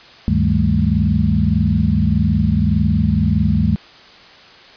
sine tone cluster, 74 / 98.9 / 156.9 / 197.5 / 219.2 Hz, D2 / G2 / D#3 / G3 / A3, +14 / +16 / +15 / +13 / -6 cents, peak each -19 dBFS, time 0.28-3.76 s, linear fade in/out 0 ms, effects white hiss -42 dBFS RMS until 4.76 s + resampled to 11025 Hz

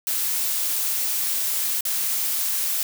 blue noise with dropouts, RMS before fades -24 dBFS, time 0.07-2.83 s, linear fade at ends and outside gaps 1 ms, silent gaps 1.808-1.852 s, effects none

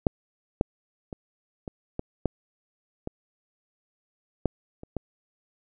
clicks, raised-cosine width 2 ms, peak -6 / -7 / -22 / -21 / -16 / -10 / -18 / -9 / -27 / -16 dBFS, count 10, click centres 0.068 / 0.611 / 1.128 / 1.678 / 1.994 / 2.257 / 3.074 / 4.457 / 4.834 / 4.967 s, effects none

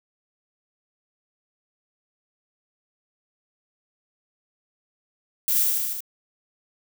violet noise with echo, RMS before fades -22 dBFS, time 5.48-5.63 s, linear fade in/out 0 ms, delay 75 ms, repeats 5, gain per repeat -2 dB, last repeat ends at 6.005 s, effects none

